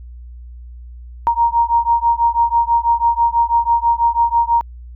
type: beating tone pair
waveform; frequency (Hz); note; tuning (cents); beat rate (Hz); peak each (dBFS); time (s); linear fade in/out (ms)
sine; 932.3 / 938.4; A#5 / A#5; 0 / +11; 6.1; -15; 1.27-4.61; 0
effects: added 60 Hz sine -32 dBFS peak until 4.95 s